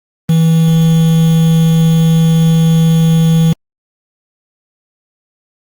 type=tone with quantisation; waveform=triangle; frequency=162.9 Hz; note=E3; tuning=20 cents flat; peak=-4 dBFS; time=0.29-3.53 s; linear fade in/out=5 ms; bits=4; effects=Opus 24 kbps